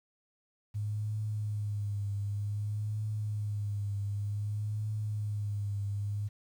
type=tone with vibrato; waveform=sine; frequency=103.83 Hz; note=G#2; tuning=in tune; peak=-31 dBFS; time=0.74-6.29 s; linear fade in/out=20 ms; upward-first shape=triangle; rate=0.54 Hz; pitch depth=57 cents each way; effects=10-bit